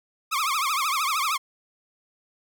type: tone with vibrato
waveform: sawtooth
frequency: 1174.7 Hz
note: D6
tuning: in tune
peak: -19 dBFS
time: 0.31-1.38 s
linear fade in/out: 20 ms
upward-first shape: triangle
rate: 13 Hz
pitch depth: 220 cents each way
effects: none